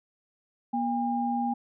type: tone pair together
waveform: sine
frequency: 239.9 / 807 Hz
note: A#3 / G#5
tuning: +50 / -50 cents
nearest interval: octave + major sixth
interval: 2100 cents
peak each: -28 dBFS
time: 0.73-1.54 s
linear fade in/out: 10 ms
effects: none